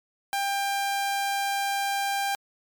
sawtooth tone, 795 Hz, G5, 24 cents sharp, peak -21 dBFS, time 0.33-2.35 s, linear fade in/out 0 ms, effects MP3 96 kbps

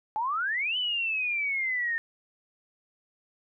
sine exponential two-way sweep, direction up then down, 835 to 3039 to 1813 Hz, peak -26 dBFS, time 0.16-1.98 s, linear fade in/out 0 ms, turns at 0.77 s, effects none

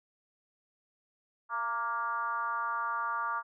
sine tone with frequency modulation, 1168 Hz, D6, 10 cents flat, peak -30 dBFS, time 1.49-3.43 s, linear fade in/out 50 ms, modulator 243 Hz, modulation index 1.1, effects none

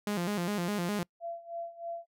sawtooth tone with vibrato, 189.7 Hz, F#3, 43 cents sharp, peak -26 dBFS, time 0.07-1.03 s, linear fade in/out 2 ms, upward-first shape square, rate 4.9 Hz, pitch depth 150 cents each way
sine tone with tremolo, 679 Hz, F5, 49 cents flat, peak -34 dBFS, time 1.2-2.06 s, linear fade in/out 50 ms, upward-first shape sine, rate 3.2 Hz, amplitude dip 85%
effects noise-tail reverb RT60 0.1 s tail -26 dB re dry

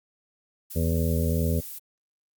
violet noise, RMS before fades -38 dBFS, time 0.7-1.79 s, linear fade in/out 10 ms
harmonic tone, 82.41 Hz, E2, in tune, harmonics 1 / 2 / 3 / 5 / 6 / 7, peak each -24 / -27 / -31 / -34 / -34 / -37 dBFS, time 0.75-1.61 s, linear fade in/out 20 ms
effects Opus 48 kbps

